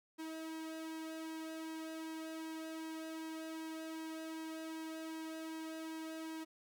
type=tone with flanger; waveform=sawtooth; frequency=320 Hz; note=D#4; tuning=49 cents sharp; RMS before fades=-45 dBFS; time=0.18-6.45 s; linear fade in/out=20 ms; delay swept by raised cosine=1.4 to 2.23 ms; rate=2.6 Hz; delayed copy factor=-0.65; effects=none